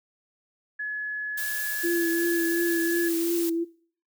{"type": "tone", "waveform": "sine", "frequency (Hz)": 1700, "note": "G#6", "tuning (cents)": 40, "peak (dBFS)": -28, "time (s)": [0.79, 3.09], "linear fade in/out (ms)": 10}
{"type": "noise", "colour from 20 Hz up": "blue", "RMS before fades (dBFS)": -33, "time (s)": [1.37, 3.5], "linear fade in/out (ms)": 10}
{"type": "tone with vibrato", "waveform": "sine", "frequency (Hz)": 337.6, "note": "E4", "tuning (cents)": 41, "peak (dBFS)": -23, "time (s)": [1.83, 3.65], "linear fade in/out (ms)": 20, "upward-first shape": "triangle", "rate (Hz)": 2.8, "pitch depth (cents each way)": 34}
{"effects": ["noise-tail reverb RT60 0.5 s tail -20 dB re dry"]}